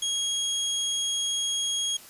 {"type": "tone", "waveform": "25% pulse", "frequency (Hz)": 3286, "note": "G#7", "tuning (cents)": -19, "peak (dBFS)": -22, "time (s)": [0.02, 1.97], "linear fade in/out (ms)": 5, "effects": ["white hiss -48 dBFS RMS until 2.09 s", "resampled to 32000 Hz"]}